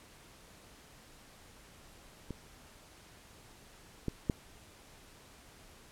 clicks, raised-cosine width 3 ms, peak -26 / -20 / -15 dBFS, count 3, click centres 2.307 / 4.083 / 4.298 s, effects pink hiss -57 dBFS RMS until 5.91 s + low-pass 12000 Hz 12 dB/octave

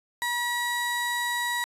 35% pulse tone pair together, 962.5 / 1925 Hz, B5 / B6, -45 / -45 cents, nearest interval octave, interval 1200 cents, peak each -28 dBFS, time 0.22-1.64 s, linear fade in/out 0 ms, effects resampled to 32000 Hz

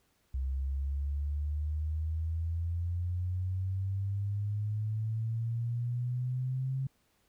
sine exponential sweep, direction up, 65.41 to 134.3 Hz, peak -30 dBFS, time 0.34-6.87 s, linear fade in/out 5 ms, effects pink hiss -72 dBFS RMS until 7.28 s

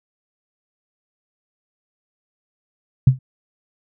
sine tone with exponential decay, 130 Hz, C3, 11 cents flat, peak -3 dBFS, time 3.07-3.19 s, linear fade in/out 5 ms, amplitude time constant 26 ms, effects none

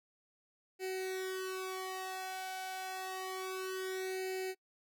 sawtooth tone with flanger, 376 Hz, F#4, 28 cents sharp, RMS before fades -40 dBFS, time 0.79-4.55 s, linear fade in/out 50 ms, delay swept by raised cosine 0.43 to 1.27 ms, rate 0.28 Hz, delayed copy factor +0.95, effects noise-tail reverb RT60 0.1 s tail -25 dB re dry

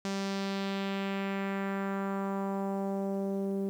sawtooth tone with low-pass filter sweep, 196 Hz, G3, in tune, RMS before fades -33 dBFS, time 0.05-3.69 s, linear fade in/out 0 ms, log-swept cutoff 6300 to 400 Hz, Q 1.7, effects 10-bit

